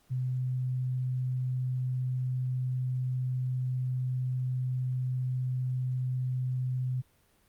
sine tone, 127.5 Hz, C3, 44 cents flat, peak -28 dBFS, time 0.1-7.02 s, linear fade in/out 20 ms, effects pink hiss -67 dBFS RMS until 7.48 s + Opus 48 kbps

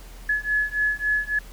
sine beating tone pair, 1702 / 1705.6 Hz, G#6 / G#6, +42 / +46 cents, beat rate 3.6 Hz, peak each -24 dBFS, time 0.29-1.39 s, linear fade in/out 5 ms, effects added 41 Hz sine -39 dBFS peak until 1.52 s + pink hiss -48 dBFS RMS until 1.52 s

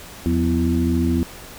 harmonic tone with a mistuned harmonic, 83.5 Hz, E2, 23 cents sharp, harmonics 1 / 2 / 3 / 4, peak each -21 / -24 / -20 / -24 dBFS, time 0.26-1.23 s, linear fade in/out 0 ms, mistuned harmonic 2, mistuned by +100 cents, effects pink hiss -39 dBFS RMS until 1.58 s

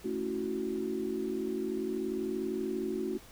sine chord, F# minor seventh, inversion first, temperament equal, 220 / 277.2 / 329.6 / 370 Hz, A3 / C#4 / E4 / F#4, 0 / 0 / 0 / 0 cents, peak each -38 / -39 / -38 / -34 dBFS, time 0.04-3.18 s, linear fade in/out 10 ms, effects pink hiss -54 dBFS RMS until 3.31 s

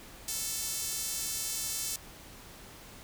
sawtooth tone with high-pass filter, 441.4 Hz, A4, 5 cents sharp, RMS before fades -35 dBFS, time 0.28-1.96 s, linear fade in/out 2 ms, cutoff 6400 Hz, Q 1, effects pink hiss -50 dBFS RMS until 3.03 s

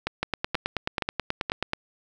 two click trains, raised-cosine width 0.3 ms, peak -10 / -9 dBFS, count 4 / 15, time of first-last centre 0.07-1.499 / 0.23-1.734 s, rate 2.1 / 9.31 Hz, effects none

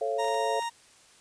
sine chord, A augmented, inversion none, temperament just, 440 / 550 / 687.5 Hz, A4 / C#5 / E#5, 0 / -14 / -27 cents, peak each -31 dBFS, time 0.01-0.6 s, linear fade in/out 5 ms
40% pulse tone, 932.3 Hz, A#5, in tune, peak -29 dBFS, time 0.18-0.7 s, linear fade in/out 20 ms
clicks, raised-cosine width 0.2 ms, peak -30 dBFS, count 4, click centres 0.245 / 0.283 / 0.344 / 0.624 s
effects white hiss -57 dBFS RMS until 1.2 s + resampled to 22050 Hz

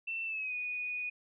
sine tone with pitch glide, 2681 to 2473 Hz, E7 to D#7, +29 to -11 cents, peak -34 dBFS, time 0.07-1.1 s, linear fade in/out 10 ms, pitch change -140 cents, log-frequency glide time 0.25-0.55 s, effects none

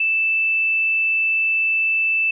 sine tone, 2642 Hz, E7, 3 cents sharp, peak -16 dBFS, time 0-2.31 s, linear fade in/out 5 ms, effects none

